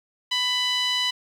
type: tone with band-pass filter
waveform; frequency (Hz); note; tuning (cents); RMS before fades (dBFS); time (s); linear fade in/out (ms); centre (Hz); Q
sawtooth; 995; B5; +13; -24; 0.31-1.11; 10; 3400; 3.2
effects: 9-bit